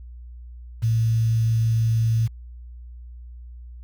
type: tone with quantisation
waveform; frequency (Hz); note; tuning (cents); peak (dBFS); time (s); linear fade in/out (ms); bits
sine; 113.2; A2; +50; -17; 0.82-2.28; 20; 7
effects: added 60 Hz sine -37 dBFS peak until 3.83 s